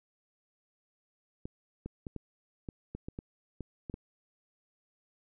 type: clicks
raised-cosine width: 3 ms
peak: -26 dBFS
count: 11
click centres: 1.455 / 1.86 / 2.068 / 2.163 / 2.688 / 2.95 / 3.085 / 3.189 / 3.607 / 3.898 / 3.941 s
effects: none